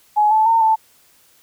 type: tone with pitch steps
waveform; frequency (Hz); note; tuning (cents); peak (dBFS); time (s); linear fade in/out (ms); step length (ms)
sine; 842 / 871 / 910 / 882; G#5 / A5 / A#5 / A5; +24 / -18 / -42 / +4; -11; 0.16-0.76; 20; 150
effects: white hiss -54 dBFS RMS until 1.42 s